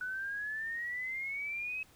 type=exponential sweep; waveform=sine; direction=up; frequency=1480 to 2573 Hz; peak=-35 dBFS; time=0.01-1.83 s; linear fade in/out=2 ms; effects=pink hiss -62 dBFS RMS until 1.95 s